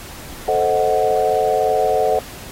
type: chord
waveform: sine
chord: A diminished seventh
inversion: none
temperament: equal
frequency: 440 / 523.3 / 622.3 / 740 Hz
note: A4 / C5 / Eb5 / Gb5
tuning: 0 / 0 / 0 / 0 cents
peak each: -19 / -21 / -21 / -18 dBFS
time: 0.48-2.19 s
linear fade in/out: 2 ms
effects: pink hiss -36 dBFS RMS until 2.51 s + AAC 48 kbps